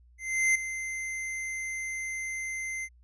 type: tone with ADSR envelope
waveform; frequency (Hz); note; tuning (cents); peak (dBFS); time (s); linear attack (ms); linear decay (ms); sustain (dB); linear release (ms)
square; 2077; C7; -13; -21; 0.18-2.89; 370; 8; -12; 55
effects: added 60 Hz sine -55 dBFS peak until 3.03 s + resampled to 24000 Hz